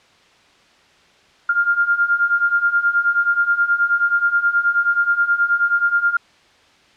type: beating tone pair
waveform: sine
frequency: 1396.9 / 1406.3 Hz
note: F6 / F6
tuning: 0 / +12 cents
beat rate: 9.4 Hz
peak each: -19 / -16 dBFS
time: 1.49-6.17 s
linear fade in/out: 5 ms
effects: white hiss -52 dBFS RMS until 6.96 s + low-pass 4000 Hz 12 dB/octave